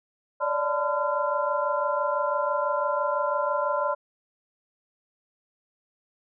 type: tone cluster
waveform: sine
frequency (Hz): 571 / 597 / 889 / 1016 / 1378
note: D5 / D5 / A5 / B5 / F6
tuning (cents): -49 / +28 / +18 / +49 / -24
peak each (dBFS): -29 / -29 / -34 / -27 / -32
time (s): 0.4-3.95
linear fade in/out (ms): 20
effects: none